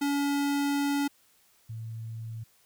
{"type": "tone pair in turn", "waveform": ["square", "sine"], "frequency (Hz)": [283.9, 112.67], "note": ["C#4", "A2"], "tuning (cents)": [41, 42], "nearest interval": "octave + major third", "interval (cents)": 1599, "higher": "first", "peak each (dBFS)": [-26, -35], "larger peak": "first", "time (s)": [[0.01, 1.08], [1.69, 2.44]], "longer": "first", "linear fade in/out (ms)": 10, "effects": ["white hiss -64 dBFS RMS until 2.65 s"]}